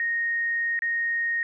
sine tone with dropouts, 1861 Hz, A#6, 3 cents flat, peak -23 dBFS, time 0-1.43 s, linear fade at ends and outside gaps 1 ms, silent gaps 0.791-0.821 s, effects none

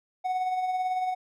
triangle tone with tremolo, 740 Hz, F#5, in tune, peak -22 dBFS, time 0.24-1.15 s, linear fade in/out 20 ms, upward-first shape sine, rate 18 Hz, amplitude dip 40%, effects none

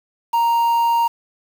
triangle tone with quantisation, 932.3 Hz, A#5, in tune, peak -12 dBFS, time 0.33-1.08 s, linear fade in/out 10 ms, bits 6, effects none

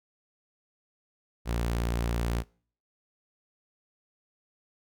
sawtooth tone, 58.27 Hz, A#1, in tune, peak -23 dBFS, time 1.45-2.44 s, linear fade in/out 50 ms, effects noise-tail reverb RT60 0.5 s tail -25 dB re dry

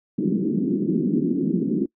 pink band-pass noise, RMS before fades -22 dBFS, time 0.18-1.86 s, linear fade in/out 5 ms, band 170 to 360 Hz, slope 48 dB/octave, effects noise-tail reverb RT60 0.1 s tail -23 dB re dry

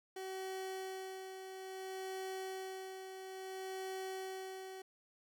30% pulse tone with tremolo, 379.1 Hz, F#4, 42 cents sharp, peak -38 dBFS, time 0.16-4.82 s, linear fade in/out 5 ms, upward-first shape sine, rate 0.59 Hz, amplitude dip 50%, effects none

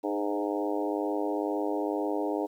harmonic tone with a mistuned harmonic, 102.1 Hz, G#2, 29 cents flat, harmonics 3 / 4 / 5 / 6 / 7 / 8 / 9, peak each -31 / -33 / -35 / -37 / -38 / -39 / -40 dBFS, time 0.03-2.47 s, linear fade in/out 20 ms, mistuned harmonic 4, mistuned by +18 cents, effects 10-bit

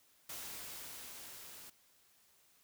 white noise with level ramp, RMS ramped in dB -45 to -53 dBFS, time 0.29-1.7 s, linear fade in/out 5 ms, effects white hiss -69 dBFS RMS until 2.63 s

